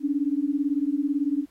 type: beating tone pair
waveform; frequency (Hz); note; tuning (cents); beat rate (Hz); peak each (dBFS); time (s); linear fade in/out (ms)
sine; 277.2 / 295.2; C#4 / D4; 0 / +9; 18; -25; 0-1.46; 50
effects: pink hiss -64 dBFS RMS until 1.5 s + AAC 48 kbps